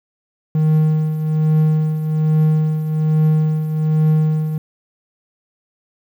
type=tone with tremolo; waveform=triangle; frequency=155.56 Hz; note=D#3; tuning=in tune; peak=-8 dBFS; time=0.55-4.58 s; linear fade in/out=2 ms; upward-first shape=triangle; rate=1.2 Hz; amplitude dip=65%; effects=8-bit